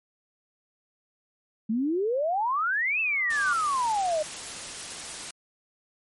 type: exponential two-way sweep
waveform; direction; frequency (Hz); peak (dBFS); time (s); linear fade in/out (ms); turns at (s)
sine; up then down; 210.3 to 2682 to 597; -23; 1.69-4.23; 10; 3
type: tone with exponential growth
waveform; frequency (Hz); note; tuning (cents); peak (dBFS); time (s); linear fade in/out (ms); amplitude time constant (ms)
sine; 1174.7; D6; 0; -23; 2.93-3.53; 2; 130
type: noise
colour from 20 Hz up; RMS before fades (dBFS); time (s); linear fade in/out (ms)
white; -37; 3.3-5.31; 5
effects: MP3 48 kbps